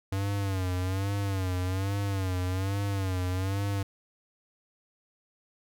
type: tone with vibrato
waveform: square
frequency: 95.6 Hz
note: G2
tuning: 43 cents flat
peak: -28 dBFS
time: 0.12-3.83 s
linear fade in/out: 5 ms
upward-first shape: sine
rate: 1.2 Hz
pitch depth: 90 cents each way
effects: none